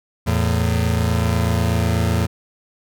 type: tone pair together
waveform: 30% pulse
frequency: 84.4 / 112.44 Hz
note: E2 / A2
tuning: +41 / +38 cents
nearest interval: perfect fourth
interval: 497 cents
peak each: -16 / -17 dBFS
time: 0.26-2.27 s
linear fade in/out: 20 ms
effects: none